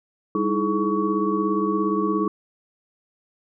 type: tone cluster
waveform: sine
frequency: 198.9 / 311.1 / 328.2 / 424.4 / 1124 Hz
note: G3 / D#4 / E4 / G#4 / C#6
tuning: +25 / 0 / -8 / +38 / +24 cents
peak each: -26 dBFS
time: 0.35-2.28 s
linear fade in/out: 2 ms
effects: none